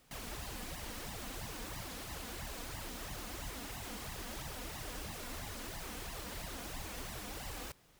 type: noise with flanger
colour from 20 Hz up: pink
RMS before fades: -44 dBFS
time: 0.11-7.72 s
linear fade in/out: 2 ms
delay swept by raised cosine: 1 to 4.2 ms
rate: 3 Hz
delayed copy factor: +1
effects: pink hiss -66 dBFS RMS until 7.99 s